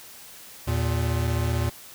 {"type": "tone pair together", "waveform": "square", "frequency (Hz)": [81.2, 116.83], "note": ["E2", "A#2"], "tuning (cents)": [-26, 4], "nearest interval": "tritone", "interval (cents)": 630, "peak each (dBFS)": -26, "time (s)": [0.67, 1.7], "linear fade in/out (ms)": 10, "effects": ["white hiss -45 dBFS RMS until 1.94 s"]}